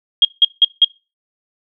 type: tone bursts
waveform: sine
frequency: 3255 Hz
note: G#7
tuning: 36 cents flat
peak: -5 dBFS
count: 4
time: 0.22-0.846 s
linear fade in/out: 2 ms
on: 29 ms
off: 170 ms
effects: noise-tail reverb RT60 0.3 s tail -25 dB re dry